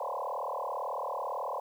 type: tone with frequency modulation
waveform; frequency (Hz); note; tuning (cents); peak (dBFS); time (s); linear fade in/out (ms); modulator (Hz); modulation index
sine; 784; G5; 0; -32; 0-1.6; 5; 38.1; 7.2
effects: 10-bit